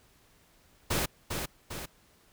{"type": "noise with echo", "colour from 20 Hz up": "pink", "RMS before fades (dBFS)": -29, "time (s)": [0.9, 1.06], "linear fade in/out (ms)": 10, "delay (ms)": 400, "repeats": 2, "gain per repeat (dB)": -5, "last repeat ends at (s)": 1.86, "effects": ["pink hiss -63 dBFS RMS until 2.32 s"]}